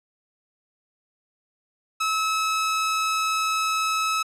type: tone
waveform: sawtooth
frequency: 1294 Hz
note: E6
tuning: 32 cents flat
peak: -18 dBFS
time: 2-4.23 s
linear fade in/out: 10 ms
effects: low-pass 10000 Hz 12 dB/octave